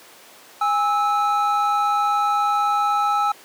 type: tone pair together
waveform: triangle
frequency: 822.2 / 1306 Hz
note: G#5 / E6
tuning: -18 / -17 cents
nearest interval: minor sixth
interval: 801 cents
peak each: -18 dBFS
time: 0.61-3.32 s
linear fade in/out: 5 ms
effects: pink hiss -45 dBFS RMS until 3.44 s + high-pass 400 Hz 12 dB/octave